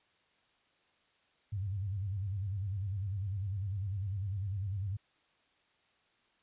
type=tone with vibrato; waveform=sine; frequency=98 Hz; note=G2; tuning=in tune; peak=-33 dBFS; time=1.52-4.97 s; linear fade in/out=10 ms; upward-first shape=square; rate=10 Hz; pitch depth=100 cents each way; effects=white hiss -71 dBFS RMS until 6.42 s + resampled to 8000 Hz